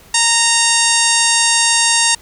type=harmonic tone; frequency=926 Hz; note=A#5; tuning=12 cents flat; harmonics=1 / 2 / 3 / 4 / 5 / 6 / 7 / 8 / 9 / 10; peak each=-20 / -20 / -20 / -20 / -20 / -20 / -20 / -20 / -20 / -20 dBFS; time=0.14-2.15 s; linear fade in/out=5 ms; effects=pink hiss -44 dBFS RMS until 2.21 s